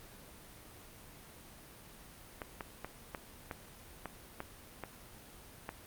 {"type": "clicks", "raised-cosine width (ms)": 0.5, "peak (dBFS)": -24, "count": 9, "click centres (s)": [2.418, 2.608, 2.846, 3.148, 3.512, 4.057, 4.404, 4.837, 5.691], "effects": ["pink hiss -54 dBFS RMS until 5.86 s", "Opus 32 kbps"]}